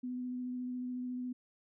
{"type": "tone with vibrato", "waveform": "sine", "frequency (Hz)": 250, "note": "B3", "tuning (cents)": 21, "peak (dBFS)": -36, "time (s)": [0.03, 1.33], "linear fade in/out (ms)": 10, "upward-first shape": "sine", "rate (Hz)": 14, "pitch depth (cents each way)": 12, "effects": []}